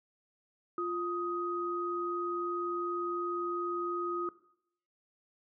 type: tone pair together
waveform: sine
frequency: 349.2 / 1252 Hz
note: F4 / D#6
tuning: 0 / +10 cents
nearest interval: octave + minor seventh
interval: 2210 cents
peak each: -34 / -34 dBFS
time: 0.78-4.29 s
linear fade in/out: 2 ms
effects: noise-tail reverb RT60 0.7 s tail -18 dB re dry